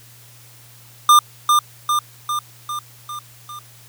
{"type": "tone with echo", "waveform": "square", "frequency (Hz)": 1200, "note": "D6", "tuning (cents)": 37, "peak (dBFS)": -8, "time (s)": [1.09, 1.19], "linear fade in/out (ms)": 2, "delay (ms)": 400, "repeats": 6, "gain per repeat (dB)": -4, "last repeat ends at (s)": 3.59, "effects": ["added 119 Hz sine -47 dBFS peak until 3.88 s", "white hiss -47 dBFS RMS until 3.88 s"]}